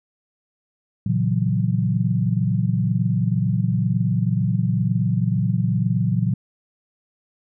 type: chord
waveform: sine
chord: F# dominant seventh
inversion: first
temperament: equal with one note detuned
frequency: 116.54 / 138.59 / 166.06 / 185 Hz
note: A#2 / C#3 / E3 / F#3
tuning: 0 / 0 / +13 / 0 cents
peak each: -21 / -25 / -24 / -23 dBFS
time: 1.06-6.34 s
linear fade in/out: 5 ms
effects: none